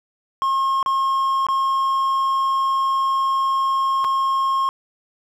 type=tone with dropouts; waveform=triangle; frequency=1076 Hz; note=C6; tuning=48 cents sharp; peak=-15 dBFS; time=0.42-4.69 s; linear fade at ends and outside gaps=0 ms; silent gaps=0.828-0.861 / 1.467-1.486 / 4.043-4.047 s; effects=none